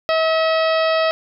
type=harmonic tone with a mistuned harmonic; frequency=643 Hz; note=E5; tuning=43 cents flat; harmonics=1 / 2 / 3 / 4 / 5 / 6 / 7 / 8; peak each=-16 / -22 / -26 / -28 / -30 / -32 / -33 / -34 dBFS; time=0.09-1.11 s; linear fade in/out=0 ms; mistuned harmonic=7; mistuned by=+19 cents; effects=none